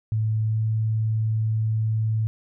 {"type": "tone with pitch glide", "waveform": "sine", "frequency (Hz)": [109.4, 110.1], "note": ["A2", "A2"], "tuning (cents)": [-9, 2], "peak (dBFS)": -20, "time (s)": [0.12, 2.27], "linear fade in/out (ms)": 0, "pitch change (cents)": 11, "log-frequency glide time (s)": [0.46, 0.59], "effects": []}